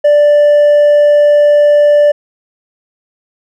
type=tone with hard clipping; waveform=sine; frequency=587.3 Hz; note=D5; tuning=in tune; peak=-5 dBFS; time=0.04-2.12 s; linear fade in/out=10 ms; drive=2 dB; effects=none

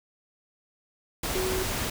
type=tone in noise; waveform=sine; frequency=372.7 Hz; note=F#4; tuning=13 cents sharp; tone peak=-28 dBFS; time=1.35-1.63 s; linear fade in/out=5 ms; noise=pink; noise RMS=-30 dBFS; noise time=1.23-1.9 s; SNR=-1 dB; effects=none

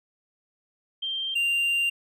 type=tone pair in turn; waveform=sine / triangle; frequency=3161 / 2783 Hz; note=G7 / F7; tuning=+14 / -7 cents; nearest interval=major second; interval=221 cents; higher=first; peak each=-27 / -20 dBFS; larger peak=second; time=1.02-1.35 / 1.35-1.9 s; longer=second; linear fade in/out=10 ms; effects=none

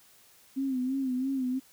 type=tone with vibrato; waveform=sine; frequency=261.6 Hz; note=C4; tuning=in tune; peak=-27 dBFS; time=0.56-1.6 s; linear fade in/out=20 ms; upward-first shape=sine; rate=3 Hz; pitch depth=73 cents each way; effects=white hiss -59 dBFS RMS until 1.72 s

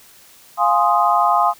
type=chord; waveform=sine; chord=F minor seventh; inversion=none; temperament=equal; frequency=698.5 / 830.6 / 1046.5 / 1244.5 Hz; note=F5 / Ab5 / C6 / Eb6; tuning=0 / 0 / 0 / 0 cents; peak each=-18 dBFS; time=0.57-1.54 s; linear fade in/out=50 ms; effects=white hiss -47 dBFS RMS until 1.59 s

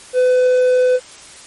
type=tone; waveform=triangle; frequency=504 Hz; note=B4; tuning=35 cents sharp; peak=-8 dBFS; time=0.13-1 s; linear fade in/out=50 ms; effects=white hiss -39 dBFS RMS until 1.46 s + MP3 48 kbps

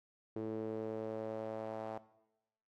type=tone with band-pass filter sweep; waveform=sawtooth; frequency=110 Hz; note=A2; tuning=in tune; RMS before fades=-41 dBFS; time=0.36-1.98 s; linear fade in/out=0 ms; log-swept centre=380 to 710 Hz; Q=3.3; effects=noise-tail reverb RT60 0.9 s tail -18 dB re dry + AAC 64 kbps

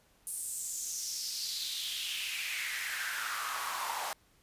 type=noise with high-pass filter sweep; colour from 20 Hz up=pink; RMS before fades=-37 dBFS; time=0.27-4.13 s; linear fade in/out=0 ms; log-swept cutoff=9600 to 810 Hz; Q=4; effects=pink hiss -67 dBFS RMS until 4.42 s + resampled to 32000 Hz

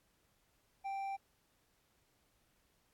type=tone with hard clipping; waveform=sine; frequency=784 Hz; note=G5; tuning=in tune; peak=-39 dBFS; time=0.84-1.17 s; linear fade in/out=20 ms; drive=5 dB; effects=pink hiss -75 dBFS RMS until 2.93 s + AAC 64 kbps

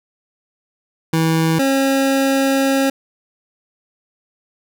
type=tone pair in turn; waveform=25% pulse; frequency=162 / 271 Hz; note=E3 / C#4; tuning=-30 / -39 cents; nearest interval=major sixth; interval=891 cents; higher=second; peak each=-10 dBFS; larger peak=neither; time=1.13-1.59 / 1.59-2.9 s; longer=second; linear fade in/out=5 ms; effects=none

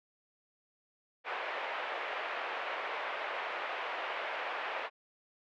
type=band-pass noise; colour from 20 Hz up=pink; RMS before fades=-38 dBFS; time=1.24-4.9 s; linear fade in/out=50 ms; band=540 to 2700 Hz; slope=24 dB/octave; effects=none

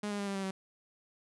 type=tone with pitch steps; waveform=sawtooth; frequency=207.7 / 204.2 / 200.9 / 197.52 / 194.24 / 191.01 Hz; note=G#3 / G#3 / G3 / G3 / G3 / G3; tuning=0 / -29 / +43 / +13 / -16 / -45 cents; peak=-30 dBFS; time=0.03-0.51 s; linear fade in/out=5 ms; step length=80 ms; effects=resampled to 24000 Hz

